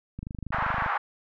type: click train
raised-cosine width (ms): 5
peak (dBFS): -23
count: 18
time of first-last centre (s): 0.19-0.862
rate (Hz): 25.3
type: band-pass noise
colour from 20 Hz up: white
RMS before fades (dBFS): -28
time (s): 0.52-0.98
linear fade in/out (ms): 10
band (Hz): 770 to 1500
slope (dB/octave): 24
effects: none